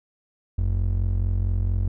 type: ring-modulated tone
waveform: triangle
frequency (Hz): 69.3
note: C#2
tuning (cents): 0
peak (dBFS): -15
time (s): 0.58-1.88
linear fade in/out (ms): 5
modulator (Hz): 22.2
effects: none